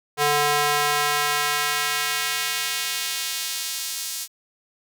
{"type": "tone with high-pass filter sweep", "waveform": "square", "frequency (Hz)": 146.83, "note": "D3", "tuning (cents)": 0, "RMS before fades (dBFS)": -24, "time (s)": [0.17, 4.28], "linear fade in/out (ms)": 50, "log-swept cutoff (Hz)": [590, 5800], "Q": 0.82, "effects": []}